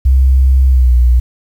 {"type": "tone with pitch glide", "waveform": "sine", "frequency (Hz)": [65.7, 60.95], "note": ["C2", "B1"], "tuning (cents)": [8, -22], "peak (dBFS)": -4, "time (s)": [0.05, 1.2], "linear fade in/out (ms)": 10, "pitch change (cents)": -130, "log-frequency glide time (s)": [0.68, 0.94], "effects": ["tanh soft clip ceiling -1 dBFS", "7-bit"]}